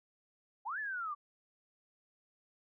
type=linear two-way sweep; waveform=sine; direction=up then down; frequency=742 to 1773 to 1140 Hz; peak=-36 dBFS; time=0.65-1.15 s; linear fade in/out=20 ms; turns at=0.79 s; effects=none